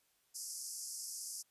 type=band-pass noise; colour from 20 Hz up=pink; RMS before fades=-45 dBFS; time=0.34-1.43 s; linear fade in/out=20 ms; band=4900 to 12000 Hz; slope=96 dB/octave; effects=white hiss -75 dBFS RMS until 1.5 s + resampled to 32000 Hz